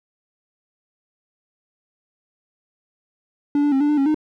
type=tone with pitch steps; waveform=triangle; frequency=288.9 / 291.9 / 268.5 / 292.9 / 298.2 / 274.2 / 306.5 Hz; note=D4 / D4 / C4 / D4 / D4 / C#4 / D#4; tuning=-28 / -10 / +45 / -5 / +27 / -19 / -26 cents; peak=-13 dBFS; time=3.55-4.145 s; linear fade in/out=2 ms; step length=85 ms; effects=none